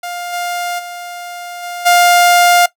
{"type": "tone with level steps", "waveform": "sawtooth", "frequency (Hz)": 704, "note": "F5", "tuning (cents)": 14, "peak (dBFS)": [-18, -14, -22, -19, -3], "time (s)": [0.03, 2.66], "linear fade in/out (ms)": 5, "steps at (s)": [0.32, 0.78, 1.62, 1.85], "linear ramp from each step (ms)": 20, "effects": ["noise-tail reverb RT60 0.1 s tail -18 dB re dry"]}